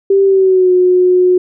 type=tone with pitch glide; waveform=sine; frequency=392 to 363.6 Hz; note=G4 to F#4; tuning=0 to -30 cents; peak=-6 dBFS; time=0.1-1.38 s; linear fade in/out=5 ms; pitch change=-130 cents; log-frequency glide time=0.24-0.72 s; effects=none